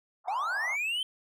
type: band-pass noise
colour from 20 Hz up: pink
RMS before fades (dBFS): -40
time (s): 0.24-0.77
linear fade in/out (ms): 50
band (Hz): 720 to 1200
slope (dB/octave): 48
type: linear sweep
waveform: triangle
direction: up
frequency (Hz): 710 to 3136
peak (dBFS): -27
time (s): 0.28-1.03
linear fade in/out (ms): 2
effects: none